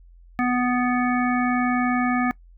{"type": "harmonic tone", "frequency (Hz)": 247.7, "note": "B3", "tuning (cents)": 5, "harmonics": [1, 3, 5, 7, 9], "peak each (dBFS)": [-21, -26, -28, -29, -31], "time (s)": [0.39, 2.31], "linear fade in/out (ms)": 0, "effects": ["noise-tail reverb RT60 0.1 s tail -22 dB re dry", "added 43 Hz sine -46 dBFS peak until 2.57 s"]}